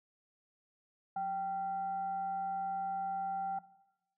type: tone with frequency modulation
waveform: sine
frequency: 780 Hz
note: G5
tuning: 9 cents flat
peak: -33 dBFS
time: 1.16-3.59 s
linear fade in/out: 5 ms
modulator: 599 Hz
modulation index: 0.32
effects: noise-tail reverb RT60 0.9 s tail -17 dB re dry